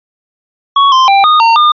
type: tone with pitch steps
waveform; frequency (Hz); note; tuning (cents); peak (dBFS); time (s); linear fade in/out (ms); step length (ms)
square; 1114 / 1043 / 790 / 1233 / 915 / 1210; C#6 / C6 / G5 / D#6 / A#5 / D#6; +8 / -6 / +13 / -16 / -32 / -49; -5; 0.76-1.72; 5; 160
effects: resampled to 11025 Hz